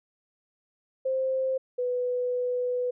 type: tone pair in turn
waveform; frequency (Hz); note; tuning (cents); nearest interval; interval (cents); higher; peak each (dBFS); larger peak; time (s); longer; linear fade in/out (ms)
sine; 525 / 495.5; C5 / B4; +6 / +6; minor second; 100; first; -24 / -25; first; 1.05-1.58 / 1.78-2.91; second; 10
effects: none